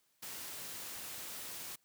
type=noise; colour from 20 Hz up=white; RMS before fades=-45 dBFS; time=0.22-1.76 s; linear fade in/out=10 ms; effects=white hiss -75 dBFS RMS until 1.84 s + high-pass 60 Hz 12 dB/octave